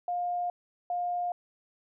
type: tone pair in turn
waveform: sine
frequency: 708 / 708 Hz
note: F5 / F5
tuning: +23 / +23 cents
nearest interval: unison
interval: 0 cents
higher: neither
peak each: -28 dBFS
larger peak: neither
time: 0.08-0.5 / 0.9-1.32 s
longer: neither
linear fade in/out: 2 ms
effects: none